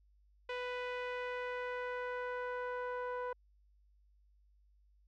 sawtooth tone with low-pass filter sweep, 495.8 Hz, B4, 7 cents sharp, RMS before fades -40 dBFS, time 0.49-3.33 s, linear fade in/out 5 ms, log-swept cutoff 2700 to 1200 Hz, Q 1.7, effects added 50 Hz sine -65 dBFS peak until 5.07 s

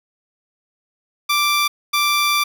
15% pulse tone pair in turn, 1174.7 / 1174.7 Hz, D6 / D6, 0 / 0 cents, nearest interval unison, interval 0 cents, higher neither, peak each -9 dBFS, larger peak neither, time 1.29-1.68 / 1.93-2.44 s, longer second, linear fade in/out 10 ms, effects none

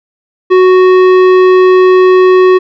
sine tone with tanh clipping, 370 Hz, F#4, in tune, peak -4 dBFS, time 0.5-2.59 s, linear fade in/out 20 ms, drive 14 dB, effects none

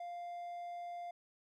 triangle tone, 698.5 Hz, F5, in tune, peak -40 dBFS, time 0-1.11 s, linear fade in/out 5 ms, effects none

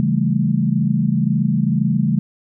sine chord, A dominant seventh, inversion first, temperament just, 137.5 / 165 / 198 / 220 Hz, C#3 / E3 / G3 / A3, -14 / +2 / +18 / 0 cents, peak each -20 dBFS, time 0-2.19 s, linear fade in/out 0 ms, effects none

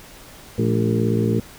harmonic tone with a mistuned harmonic, 57.3 Hz, A#1, 29 cents flat, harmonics 2 / 3 / 4 / 5 / 6 / 7 / 8, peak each -21 / -27 / -22 / -28 / -27 / -26 / -27 dBFS, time 0.58-1.4 s, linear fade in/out 5 ms, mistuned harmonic 4, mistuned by -91 cents, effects pink hiss -43 dBFS RMS until 1.58 s

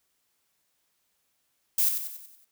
violet noise with echo, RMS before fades -23 dBFS, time 1.78-1.89 s, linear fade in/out 5 ms, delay 93 ms, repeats 6, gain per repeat -6 dB, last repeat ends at 2.448 s, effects white hiss -74 dBFS RMS until 2.51 s

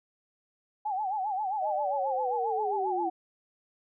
sine tone with vibrato, 802 Hz, G5, 39 cents sharp, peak -28 dBFS, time 0.85-3.1 s, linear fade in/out 10 ms, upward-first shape sine, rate 7.5 Hz, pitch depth 140 cents each way
sine linear sweep, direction down, 633 to 329.6 Hz, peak -31 dBFS, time 1.61-3.1 s, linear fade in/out 20 ms
effects none

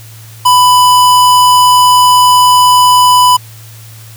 square tone, 995 Hz, B5, 13 cents sharp, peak -4 dBFS, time 0.45-3.37 s, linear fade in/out 10 ms, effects added 111 Hz sine -31 dBFS peak until 4.16 s + white hiss -37 dBFS RMS until 4.16 s

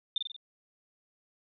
sine tone with echo, 3600 Hz, A7, 39 cents sharp, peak -26 dBFS, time 0.16-0.18 s, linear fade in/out 2 ms, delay 46 ms, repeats 4, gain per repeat -4 dB, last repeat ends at 0.364 s, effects none

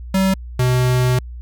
square tone pair in turn, 191 / 125.87 Hz, G3 / B2, -45 / +33 cents, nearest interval perfect fifth, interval 722 cents, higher first, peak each -14 dBFS, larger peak neither, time 0.14-0.34 / 0.59-1.19 s, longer second, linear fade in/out 5 ms, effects added 60 Hz sine -29 dBFS peak until 1.41 s

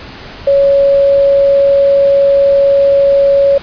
sine tone, 557 Hz, C#5, 8 cents sharp, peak -5 dBFS, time 0.47-3.58 s, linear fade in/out 5 ms, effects pink hiss -30 dBFS RMS until 3.62 s + resampled to 11025 Hz

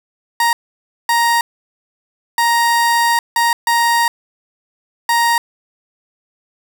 30% pulse tone bursts at uneven times, 936 Hz, A#5, 7 cents sharp, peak -9 dBFS, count 6, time 0.4-0.53 / 1.09-1.41 / 2.38-3.19 / 3.36-3.53 / 3.67-4.08 / 5.09-5.38 s, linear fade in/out 2 ms, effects none

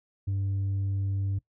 sine tone with tanh clipping, 98 Hz, G2, in tune, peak -27 dBFS, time 0.27-1.39 s, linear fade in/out 10 ms, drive 3 dB, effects noise-tail reverb RT60 0.1 s tail -20 dB re dry

